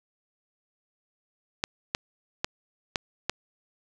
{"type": "clicks", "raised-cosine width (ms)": 0.2, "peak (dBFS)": -8, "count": 5, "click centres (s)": [1.639, 1.949, 2.445, 2.958, 3.296], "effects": []}